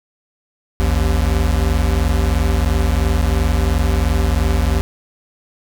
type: tone pair together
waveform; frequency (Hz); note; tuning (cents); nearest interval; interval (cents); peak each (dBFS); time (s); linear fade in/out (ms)
square; 55.57 / 78.5; A1 / D#2; +18 / +16; tritone; 598; -17; 0.8-4.81; 0
effects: none